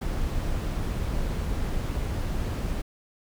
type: noise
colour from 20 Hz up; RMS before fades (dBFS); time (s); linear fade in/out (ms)
brown; -28; 0.01-2.82; 10
effects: none